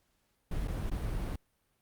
brown noise with dropouts, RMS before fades -34 dBFS, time 0.51-1.36 s, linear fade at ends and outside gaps 5 ms, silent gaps 0.676-0.68 / 0.9-0.914 s, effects pink hiss -75 dBFS RMS until 1.81 s + Opus 48 kbps

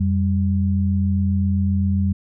sine tone pair together, 88.4 / 196 Hz, F2 / G3, +22 / 0 cents, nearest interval octave + major second, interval 1378 cents, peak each -18 / -20 dBFS, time 0-2.13 s, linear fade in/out 10 ms, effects none

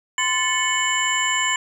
sine tone cluster, 1032 / 1752 / 2201 / 2989 / 7270 Hz, C6 / A6 / C#7 / F#7 / A#8, -24 / -8 / -13 / +17 / -44 cents, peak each -25 dBFS, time 0.18-1.56 s, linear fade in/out 2 ms, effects 8-bit

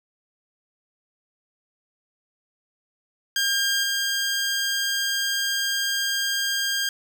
15% pulse tone with level steps, 1606 Hz, G6, 41 cents sharp, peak -14 / -16 dBFS, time 3.36-6.89 s, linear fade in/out 2 ms, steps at 3.83 s, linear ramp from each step 5 ms, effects none

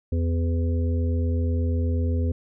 harmonic tone with a mistuned harmonic, 83.8 Hz, E2, 29 cents sharp, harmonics 1 / 3 / 5 / 6, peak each -21 / -30 / -36 / -36 dBFS, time 0.12-2.32 s, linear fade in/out 5 ms, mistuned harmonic 5, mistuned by -18 cents, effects none

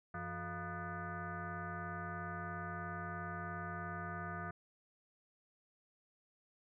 sine tone with frequency modulation, 698.5 Hz, F5, in tune, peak -40 dBFS, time 0.14-4.51 s, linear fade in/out 5 ms, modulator 264 Hz, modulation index 3.5, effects none

